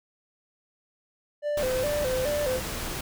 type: tone with vibrato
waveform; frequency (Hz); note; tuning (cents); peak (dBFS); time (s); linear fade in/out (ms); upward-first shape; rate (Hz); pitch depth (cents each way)
triangle; 550; C#5; -14; -23; 1.42-2.61; 50; square; 2.4; 120
type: noise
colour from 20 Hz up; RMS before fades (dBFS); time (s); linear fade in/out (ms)
pink; -33; 1.57-3.01; 5
effects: none